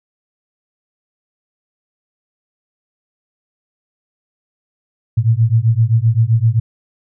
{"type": "beating tone pair", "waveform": "sine", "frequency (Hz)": [110, 117.7], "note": ["A2", "A#2"], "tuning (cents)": [0, 17], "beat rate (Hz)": 7.7, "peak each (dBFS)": -13, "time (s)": [5.17, 6.6], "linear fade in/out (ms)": 10, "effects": []}